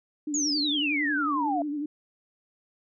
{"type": "tone with vibrato", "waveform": "sine", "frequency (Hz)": 293.7, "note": "D4", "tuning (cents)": 0, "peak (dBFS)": -28, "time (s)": [0.27, 1.86], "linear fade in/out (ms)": 5, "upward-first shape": "sine", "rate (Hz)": 11, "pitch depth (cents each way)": 58}
{"type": "exponential sweep", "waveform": "sine", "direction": "down", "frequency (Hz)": [6990, 660], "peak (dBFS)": -25, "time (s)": [0.34, 1.62], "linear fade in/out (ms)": 2}
{"effects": []}